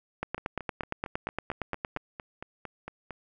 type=two click trains; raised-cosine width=0.5 ms; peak=-23 / -15 dBFS; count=13 / 16; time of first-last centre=0.38-3.107 / 0.23-1.964 s; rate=4.4 / 8.65 Hz; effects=none